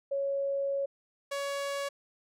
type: tone pair in turn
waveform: sine / sawtooth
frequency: 554.4 / 561.2 Hz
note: C#5 / C#5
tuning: 0 / +21 cents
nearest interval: unison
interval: 21 cents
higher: second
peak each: -28 dBFS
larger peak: neither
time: 0.11-0.86 / 1.31-1.89 s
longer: first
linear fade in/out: 10 ms
effects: low-pass 11000 Hz 12 dB/octave